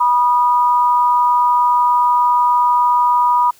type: tone pair together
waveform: sine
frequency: 975 / 1228.4 Hz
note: B5 / D#6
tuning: -23 / -23 cents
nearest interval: major third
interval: 400 cents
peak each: -11 / -18 dBFS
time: 0-3.51 s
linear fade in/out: 10 ms
effects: white hiss -49 dBFS RMS until 3.59 s